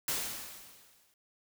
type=noise with exponential decay; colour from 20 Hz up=white; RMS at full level=-31 dBFS; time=0.08-1.14 s; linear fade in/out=2 ms; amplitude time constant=230 ms; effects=none